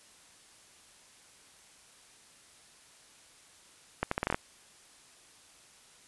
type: accelerating click train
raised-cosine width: 0.5 ms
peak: -13 dBFS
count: 8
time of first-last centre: 4.03-4.345 s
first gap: 84 ms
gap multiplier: 0.78
effects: white hiss -58 dBFS RMS until 6.07 s + resampled to 24000 Hz